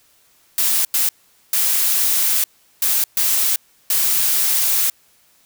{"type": "noise bursts at uneven times", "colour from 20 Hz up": "blue", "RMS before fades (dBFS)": -17, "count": 6, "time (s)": [[0.58, 0.85], [0.94, 1.09], [1.53, 2.44], [2.82, 3.04], [3.17, 3.56], [3.9, 4.9]], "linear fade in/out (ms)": 2, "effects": ["white hiss -56 dBFS RMS until 5.45 s"]}